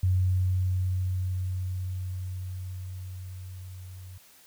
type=tone with level ramp; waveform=sine; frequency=92.3 Hz; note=F#2; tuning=4 cents flat; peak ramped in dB=-20 to -41 dBFS; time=0.03-4.18 s; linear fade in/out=5 ms; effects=white hiss -56 dBFS RMS until 4.46 s